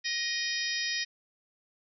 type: harmonic tone with a mistuned harmonic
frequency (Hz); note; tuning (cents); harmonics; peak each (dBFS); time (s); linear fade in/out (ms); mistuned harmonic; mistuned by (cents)
626; D#5; +10; 3 / 4 / 5 / 6 / 7 / 8 / 9; -34 / -38 / -40 / -38 / -42 / -35 / -38; 0.04-1.05; 20; 4; -32
effects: none